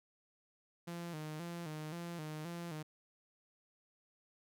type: tone with vibrato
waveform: sawtooth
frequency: 162.5 Hz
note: E3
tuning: 24 cents flat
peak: -38 dBFS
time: 0.87-2.83 s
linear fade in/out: 10 ms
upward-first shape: square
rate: 1.9 Hz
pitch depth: 93 cents each way
effects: none